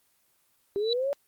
sine tone with exponential growth, 3951 Hz, B7, in tune, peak -23 dBFS, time 0.75-0.93 s, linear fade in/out 1 ms, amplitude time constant 38 ms
sine linear sweep, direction up, 392 to 577 Hz, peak -25 dBFS, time 0.76-1.13 s, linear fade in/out 0 ms
effects white hiss -68 dBFS RMS until 1.27 s + Opus 24 kbps

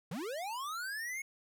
square linear sweep, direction up, 137.9 to 2200 Hz, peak -38 dBFS, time 0.11-1.22 s, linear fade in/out 5 ms, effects none

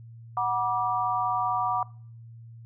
sine chord, B minor, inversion second, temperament equal with one note detuned, 740 / 964.6 / 1174.7 Hz, F#5 / B5 / D6, 0 / -41 / 0 cents, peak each -28 dBFS, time 0.37-1.83 s, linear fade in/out 2 ms, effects noise-tail reverb RT60 0.5 s tail -23 dB re dry + added 115 Hz sine -43 dBFS peak until 2.65 s

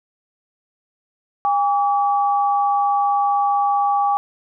sine tone pair together, 809.6 / 1145 Hz, G#5 / D6, -44 / -44 cents, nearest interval tritone, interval 600 cents, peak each -16 / -21 dBFS, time 1.45-4.17 s, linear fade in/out 0 ms, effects none

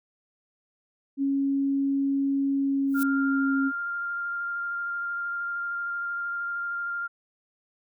sine tone with pitch glide, 275.8 to 272.2 Hz, C#4 to C#4, -9 to -31 cents, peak -22 dBFS, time 1.17-3.72 s, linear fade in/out 50 ms, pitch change -22 cents, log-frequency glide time 2.53-3.57 s
violet noise with exponential growth, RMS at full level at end -30 dBFS, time 2.87-3.03 s, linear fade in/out 1 ms, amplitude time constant 33 ms
sine tone with vibrato, 1396.9 Hz, F6, in tune, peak -28 dBFS, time 2.94-7.08 s, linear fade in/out 20 ms, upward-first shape square, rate 13 Hz, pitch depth 8 cents each way
effects none

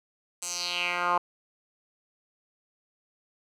10% pulse tone with band-pass filter sweep, 176.3 Hz, F3, 17 cents sharp, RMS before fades -29 dBFS, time 0.42-1.18 s, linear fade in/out 5 ms, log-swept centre 8100 to 990 Hz, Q 3.4, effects none

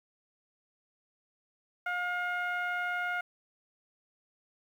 15% pulse tone with low-pass filter, 713 Hz, F5, 36 cents sharp, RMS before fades -33 dBFS, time 1.86-3.21 s, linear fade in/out 5 ms, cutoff 1700 Hz, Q 2.3, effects 10-bit

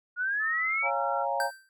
sine linear sweep, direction up, 1424 to 2349 Hz, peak -26 dBFS, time 0.16-0.91 s, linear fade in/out 50 ms
sine tone with pitch glide, 1286 to 1362.5 Hz, E6 to F6, -43 to -43 cents, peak -33 dBFS, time 0.39-1.26 s, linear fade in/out 50 ms, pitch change +100 cents, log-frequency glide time 0.55-1 s
sine chord, Bb minor seventh, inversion first, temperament equal with one note detuned, 554.4 / 698.5 / 820.6 / 932.3 Hz, Db5 / F5 / Ab5 / Bb5, 0 / 0 / -21 / 0 cents, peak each -32 dBFS, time 0.82-1.51 s, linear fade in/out 50 ms
square tone with exponential decay, 1562 Hz, G6, 7 cents flat, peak -27 dBFS, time 1.4-1.69 s, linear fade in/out 1 ms, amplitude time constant 62 ms
effects none

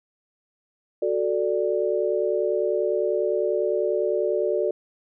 sine chord, D major, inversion first, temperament equal, 370 / 440 / 587.3 Hz, F#4 / A4 / D5, 0 / 0 / 0 cents, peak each -25 dBFS, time 1.02-4.71 s, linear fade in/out 5 ms, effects none

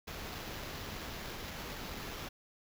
pink noise with sample-and-hold, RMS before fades -43 dBFS, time 0.07-2.29 s, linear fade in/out 10 ms, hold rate 8820 Hz, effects none

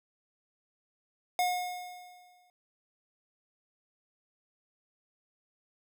square tone with exponential decay, 721 Hz, F#5, 45 cents flat, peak -25 dBFS, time 1.39-2.5 s, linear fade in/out 1 ms, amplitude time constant 240 ms, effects none

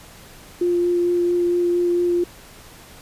sine tone with vibrato, 350.2 Hz, F4, 5 cents sharp, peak -16 dBFS, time 0.61-2.24 s, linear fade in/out 5 ms, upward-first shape sine, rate 4.4 Hz, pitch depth 9 cents each way, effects pink hiss -44 dBFS RMS until 3.01 s + resampled to 32000 Hz

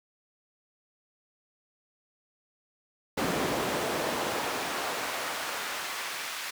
brown noise with high-pass filter sweep, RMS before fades -32 dBFS, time 3.17-6.51 s, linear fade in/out 10 ms, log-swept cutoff 290 to 1800 Hz, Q 0.71, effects none

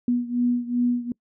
sine beating tone pair, 242.5 / 245.1 Hz, B3 / B3, -31 / -13 cents, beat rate 2.6 Hz, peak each -22 / -25 dBFS, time 0.08-1.12 s, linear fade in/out 2 ms, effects noise-tail reverb RT60 0.1 s tail -25 dB re dry

